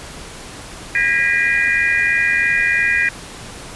sine tone cluster, 1631 / 1889 / 1972 / 2418 Hz, G#6 / A#6 / B6 / D7, -32 / +22 / -3 / +50 cents, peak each -19 dBFS, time 0.95-3.09 s, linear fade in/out 2 ms, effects pink hiss -34 dBFS RMS until 3.75 s + resampled to 24000 Hz

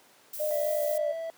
violet noise, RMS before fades -38 dBFS, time 0.33-0.98 s, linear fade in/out 5 ms
sine tone with vibrato, 600 Hz, D5, 37 cents sharp, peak -26 dBFS, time 0.39-1.13 s, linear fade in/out 20 ms, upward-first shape triangle, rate 3.9 Hz, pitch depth 35 cents each way
triangle tone, 657 Hz, E5, 6 cents flat, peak -30 dBFS, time 0.51-1.3 s, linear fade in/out 0 ms
effects pink hiss -58 dBFS RMS until 1.37 s + high-pass 300 Hz 12 dB/octave

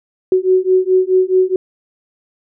sine beating tone pair, 370 / 374.7 Hz, F#4 / F#4, 0 / +22 cents, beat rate 4.7 Hz, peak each -13 dBFS, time 0.32-1.56 s, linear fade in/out 2 ms, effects none

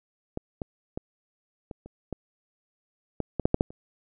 clicks, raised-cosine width 2 ms, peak -17 / -18 / -18 / -24 / -30 / -18 / -14 / -13 / -6 / -6 / -7 / -30 dBFS, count 12, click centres 0.374 / 0.618 / 0.975 / 1.712 / 1.86 / 2.127 / 3.203 / 3.397 / 3.455 / 3.544 / 3.609 / 3.705 s, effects none

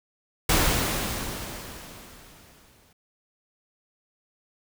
pink noise with exponential decay, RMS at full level -20 dBFS, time 0.49-2.93 s, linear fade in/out 5 ms, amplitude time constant 530 ms, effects none

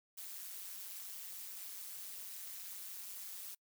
blue noise with amplitude modulation, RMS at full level -44 dBFS, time 0.17-3.55 s, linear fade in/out 10 ms, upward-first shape sine, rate 192 Hz, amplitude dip 80%, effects noise-tail reverb RT60 0.1 s tail -26 dB re dry

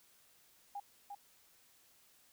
sine tone with echo, 809 Hz, G#5, 46 cents flat, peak -40 dBFS, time 0.75-0.8 s, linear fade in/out 5 ms, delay 350 ms, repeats 1, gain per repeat -4 dB, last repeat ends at 1.15 s, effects white hiss -67 dBFS RMS until 2.32 s

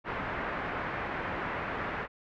white low-pass noise, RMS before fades -35 dBFS, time 0.04-2.08 s, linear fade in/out 50 ms, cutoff 1900 Hz, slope 24 dB/octave, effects none

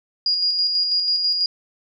sine tone with tremolo, 4861 Hz, D#8, 41 cents flat, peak -16 dBFS, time 0.26-1.46 s, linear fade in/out 2 ms, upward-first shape square, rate 6.1 Hz, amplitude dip 35%, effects none

